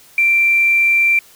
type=tone with quantisation; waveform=sine; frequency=2355 Hz; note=D7; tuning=4 cents sharp; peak=-10 dBFS; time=0.18-1.19 s; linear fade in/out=2 ms; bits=6; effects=white hiss -46 dBFS RMS until 1.35 s